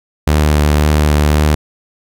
sawtooth tone with vibrato, 75 Hz, D2, 37 cents sharp, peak -5 dBFS, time 0.27-1.55 s, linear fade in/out 5 ms, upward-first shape sine, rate 1.9 Hz, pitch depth 15 cents each way, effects none

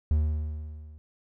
triangle tone with level ramp, 76.4 Hz, D#2, 31 cents flat, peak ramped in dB -17 to -43 dBFS, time 0.11-0.98 s, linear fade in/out 0 ms, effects none

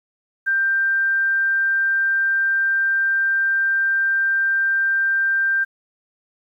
sine tone, 1575 Hz, G6, 8 cents sharp, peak -16 dBFS, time 0.46-5.65 s, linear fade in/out 20 ms, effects 9-bit

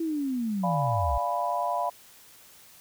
sine linear sweep, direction down, 335 to 55 Hz, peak -26 dBFS, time 0-1.18 s, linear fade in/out 5 ms
sine chord, D diminished seventh, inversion none, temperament equal, 587.3 / 698.5 / 830.6 / 987.8 Hz, D5 / F5 / Ab5 / Cb6, 0 / 0 / 0 / 0 cents, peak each -33 / -29 / -35 / -29 dBFS, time 0.63-1.9 s, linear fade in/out 10 ms
effects white hiss -53 dBFS RMS until 2.8 s

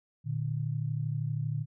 sine tone pair together, 116.54 / 149.24 Hz, A#2 / D3, 0 / +28 cents, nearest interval major third, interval 428 cents, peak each -32 / -32 dBFS, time 0.24-1.66 s, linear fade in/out 50 ms, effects none

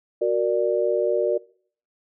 sine chord, Gb augmented, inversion none, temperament equal with one note detuned, 370 / 466.2 / 590.4 Hz, Gb4 / Bb4 / D5, 0 / 0 / +9 cents, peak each -23 dBFS, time 0.21-1.38 s, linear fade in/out 10 ms, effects noise-tail reverb RT60 0.5 s tail -22 dB re dry

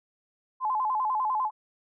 sine tone with vibrato, 941 Hz, A#5, 16 cents sharp, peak -24 dBFS, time 0.6-1.51 s, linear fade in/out 50 ms, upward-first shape square, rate 10 Hz, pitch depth 160 cents each way, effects none

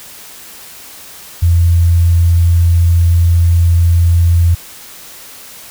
sine tone with sample-and-hold, 85.3 Hz, F2, 40 cents flat, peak -6 dBFS, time 1.42-4.55 s, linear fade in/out 10 ms, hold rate 11025 Hz, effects white hiss -34 dBFS RMS until 5.7 s

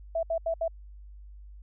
sine tone bursts at uneven times, 659.3 Hz, E5, in tune, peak -25 dBFS, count 4, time 0.15-0.23 / 0.3-0.38 / 0.46-0.54 / 0.61-0.68 s, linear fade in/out 5 ms, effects added 50 Hz sine -44 dBFS peak until 1.62 s

